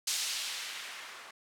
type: noise with low-pass filter sweep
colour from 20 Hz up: violet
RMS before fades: -38 dBFS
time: 0.07-1.31 s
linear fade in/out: 5 ms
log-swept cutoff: 5500 to 1200 Hz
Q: 0.92
effects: none